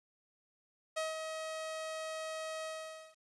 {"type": "tone with ADSR envelope", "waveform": "sawtooth", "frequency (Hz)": 635, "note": "D#5", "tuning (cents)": 35, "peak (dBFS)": -29, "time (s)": [0.96, 3.16], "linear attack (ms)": 15, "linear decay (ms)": 170, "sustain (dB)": -6, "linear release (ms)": 510, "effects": ["resampled to 24000 Hz", "11-bit"]}